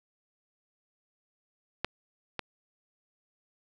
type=clicks; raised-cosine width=0.3 ms; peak=-12 / -16 dBFS; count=2; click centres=1.846 / 2.393 s; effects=none